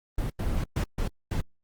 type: noise bursts at uneven times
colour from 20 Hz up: brown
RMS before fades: -27 dBFS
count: 5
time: 0.18-0.3 / 0.39-0.64 / 0.76-0.84 / 0.98-1.08 / 1.31-1.41 s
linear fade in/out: 5 ms
effects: Opus 24 kbps